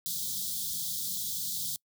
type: band-stop noise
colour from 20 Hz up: white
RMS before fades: -34 dBFS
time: 0.06-1.76 s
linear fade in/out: 0 ms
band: 220 to 3300 Hz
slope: 96 dB/octave
effects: noise-tail reverb RT60 0.1 s tail -25 dB re dry + high-pass 100 Hz 12 dB/octave